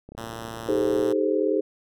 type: click train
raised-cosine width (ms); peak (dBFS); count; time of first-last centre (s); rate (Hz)
2; -28; 32; 0.09-1.024; 33.2
type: tone with pitch glide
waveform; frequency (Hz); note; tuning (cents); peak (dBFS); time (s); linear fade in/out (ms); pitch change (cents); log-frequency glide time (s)
5% pulse; 113.9 to 114.96; A#2 to A#2; -40 to -24; -23; 0.17-1.13; 10; +16; 0.69-0.83
type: chord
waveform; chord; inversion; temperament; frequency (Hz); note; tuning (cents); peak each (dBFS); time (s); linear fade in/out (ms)
sine; A half-diminished seventh; second; equal with one note detuned; 311.1 / 392 / 431.4 / 523.3; Eb4 / G4 / A4 / C5; 0 / 0 / -34 / 0; -26 / -25 / -25 / -27; 0.68-1.61; 10
effects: none